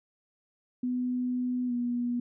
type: tone with pitch glide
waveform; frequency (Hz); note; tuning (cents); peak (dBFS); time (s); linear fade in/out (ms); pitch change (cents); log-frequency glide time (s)
sine; 249.3 to 242.1; B3 to B3; +16 to -34; -27; 0.83-2.2; 5; -50; 1.67-1.72
effects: none